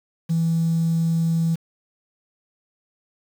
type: tone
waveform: triangle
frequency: 164.81 Hz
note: E3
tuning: in tune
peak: -14 dBFS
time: 0.29-1.56 s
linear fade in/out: 20 ms
effects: tanh soft clip ceiling -15 dBFS + 7-bit